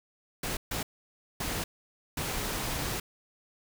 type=noise bursts at uneven times; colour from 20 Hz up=pink; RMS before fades=-33 dBFS; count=4; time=0.43-0.57 / 0.71-0.83 / 1.4-1.64 / 2.17-3 s; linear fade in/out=5 ms; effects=none